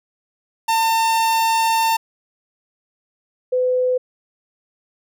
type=tone pair in turn; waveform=45% pulse / sine; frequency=902 / 504.9 Hz; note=A5 / B4; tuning=+43 / +38 cents; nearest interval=minor seventh; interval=1005 cents; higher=first; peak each=-15 dBFS; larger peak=neither; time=0.68-1.97 / 3.52-3.98 s; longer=first; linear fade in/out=10 ms; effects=none